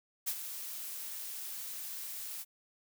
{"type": "noise with ADSR envelope", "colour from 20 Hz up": "blue", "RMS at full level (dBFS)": -32, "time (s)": [0.26, 2.45], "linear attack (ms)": 21, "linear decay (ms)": 60, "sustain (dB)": -10, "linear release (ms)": 40, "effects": []}